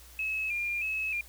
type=tone with vibrato; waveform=sine; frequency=2491 Hz; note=D#7; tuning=1 cent sharp; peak=-29 dBFS; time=0.19-1.21 s; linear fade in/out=2 ms; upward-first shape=square; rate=1.6 Hz; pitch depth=62 cents each way; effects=added 60 Hz sine -52 dBFS peak until 1.28 s + white hiss -54 dBFS RMS until 1.28 s